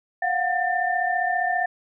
sine tone cluster, 705 / 740 / 1791 Hz, F5 / F#5 / A6, +16 / 0 / +30 cents, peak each -25 dBFS, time 0.22-1.66 s, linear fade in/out 5 ms, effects none

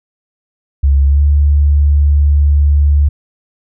sine tone with pitch glide, 69.3 to 72.49 Hz, C#2 to D2, 0 to -22 cents, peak -6 dBFS, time 0.83-3.09 s, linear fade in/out 10 ms, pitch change +78 cents, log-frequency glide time 1.06-1.22 s, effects none

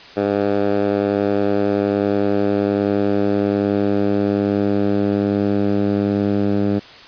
10% pulse tone with band-pass filter sweep, 101.2 Hz, G#2, 44 cents flat, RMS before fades -18 dBFS, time 0.16-6.8 s, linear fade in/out 20 ms, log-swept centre 480 to 230 Hz, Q 0.94, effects white hiss -40 dBFS RMS until 7.07 s + resampled to 11025 Hz

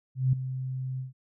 sine tone with ADSR envelope, 130.1 Hz, C3, 9 cents flat, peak -18 dBFS, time 0.15-1.13 s, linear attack 180 ms, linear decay 4 ms, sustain -12 dB, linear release 140 ms, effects none

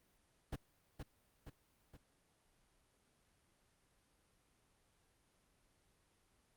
brown noise with echo, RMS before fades -40 dBFS, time 0.52-0.56 s, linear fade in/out 10 ms, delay 470 ms, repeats 3, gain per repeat -5 dB, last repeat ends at 1.97 s, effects pink hiss -75 dBFS RMS until 6.56 s + Opus 32 kbps

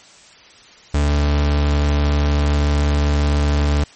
40% pulse tone, 72.9 Hz, D2, 12 cents flat, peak -13 dBFS, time 0.94-3.84 s, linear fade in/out 5 ms, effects white hiss -45 dBFS RMS until 3.95 s + MP3 32 kbps

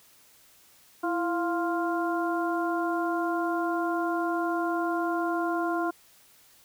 harmonic tone with a mistuned harmonic, 349.2 Hz, F4, in tune, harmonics 1 / 2 / 3 / 4, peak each -28 / -31 / -33 / -34 dBFS, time 1.03-5.91 s, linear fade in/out 10 ms, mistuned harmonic 1, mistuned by -75 cents, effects white hiss -58 dBFS RMS until 6.64 s

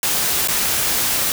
white noise with dropouts, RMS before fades -19 dBFS, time 0.03-1.32 s, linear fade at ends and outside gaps 1 ms, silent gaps 0.475-0.484 s, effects none

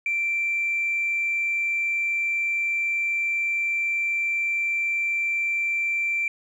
triangle tone with tanh clipping, 2349 Hz, D7, in tune, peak -22 dBFS, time 0.06-6.28 s, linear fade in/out 2 ms, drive 4 dB, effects none

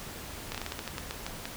slowing click train, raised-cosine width 0.2 ms, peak -17 dBFS, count 12, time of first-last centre 0.52-1.455 s, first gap 26 ms, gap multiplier 1.22, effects pink hiss -42 dBFS RMS until 1.56 s

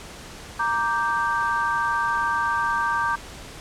sine chord, G minor, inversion first, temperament equal, 932.3 / 1174.7 / 1568 Hz, Bb5 / D6 / G6, 0 / 0 / 0 cents, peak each -25 dBFS, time 0.59-3.16 s, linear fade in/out 10 ms, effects pink hiss -40 dBFS RMS until 3.6 s + low-pass 9000 Hz 12 dB/octave

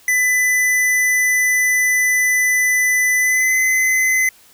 square tone with pitch glide, 2000 to 2036 Hz, B6 to C7, +21 to -48 cents, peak -14 dBFS, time 0.08-4.29 s, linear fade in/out 2 ms, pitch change +31 cents, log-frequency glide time 3.19-3.58 s, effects white hiss -49 dBFS RMS until 4.53 s

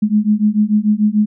sine beating tone pair, 207.7 / 214.5 Hz, G#3 / A3, 0 / -44 cents, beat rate 6.8 Hz, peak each -14 dBFS, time 0.02-1.26 s, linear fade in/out 10 ms, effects none

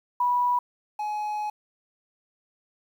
sine / triangle tone pair in turn, 979 / 843 Hz, B5 / G#5, -15 / +26 cents, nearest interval minor third, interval 259 cents, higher first, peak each -20 / -25 dBFS, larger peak first, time 0.2-0.59 / 0.99-1.5 s, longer second, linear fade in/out 5 ms, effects 9-bit

